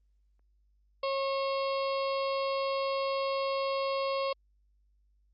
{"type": "harmonic tone", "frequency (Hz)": 544, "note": "C#5", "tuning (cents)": -33, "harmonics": [1, 2, 4, 5, 6, 7, 8, 9], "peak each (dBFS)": [-30, -34, -45, -43, -46, -50, -44, -49], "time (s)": [1.03, 4.33], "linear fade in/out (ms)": 5, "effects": ["added 50 Hz sine -65 dBFS peak until 5.33 s", "Opus 24 kbps"]}